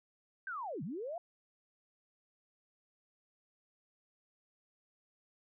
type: linear two-way sweep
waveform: sine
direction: down then up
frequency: 1595 to 132.7 to 716 Hz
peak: -38 dBFS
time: 0.47-1.18 s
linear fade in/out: 2 ms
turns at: 0.83 s
effects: none